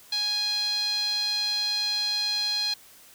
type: tone with band-pass filter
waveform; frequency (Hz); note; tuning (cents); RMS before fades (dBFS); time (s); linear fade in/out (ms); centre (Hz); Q
sawtooth; 830.6; G#5; 0; -27; 0.12-2.74; 5; 4100; 8.2
effects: white hiss -52 dBFS RMS until 3.14 s